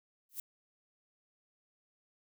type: noise with exponential growth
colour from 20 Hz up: violet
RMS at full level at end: -35 dBFS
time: 0.29-0.4 s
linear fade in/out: 2 ms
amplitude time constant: 22 ms
effects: none